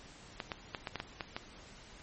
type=clicks; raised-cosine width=0.3 ms; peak=-20 dBFS; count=8; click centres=0.402 / 0.518 / 0.748 / 0.872 / 0.957 / 1.001 / 1.208 / 1.365 s; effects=pink hiss -54 dBFS RMS until 2.02 s + MP3 32 kbps